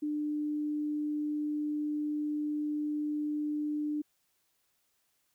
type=tone; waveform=sine; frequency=298.7 Hz; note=D4; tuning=29 cents sharp; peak=-30 dBFS; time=0.02-4.02 s; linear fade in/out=10 ms; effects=white hiss -75 dBFS RMS until 5.34 s